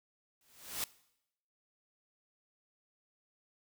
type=noise with exponential growth; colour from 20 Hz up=white; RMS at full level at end=-34 dBFS; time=0.41-0.84 s; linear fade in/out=1 ms; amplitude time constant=93 ms; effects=noise-tail reverb RT60 0.8 s tail -20 dB re dry